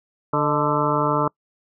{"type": "harmonic tone with a mistuned harmonic", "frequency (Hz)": 147.1, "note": "D3", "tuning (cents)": 3, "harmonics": [1, 2, 3, 4, 6, 7, 8, 9], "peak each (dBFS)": [-26, -26, -26, -26, -26, -26, -26, -26], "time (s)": [0.33, 1.28], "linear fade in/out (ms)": 5, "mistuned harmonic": 4, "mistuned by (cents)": 53, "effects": ["noise-tail reverb RT60 0.1 s tail -26 dB re dry"]}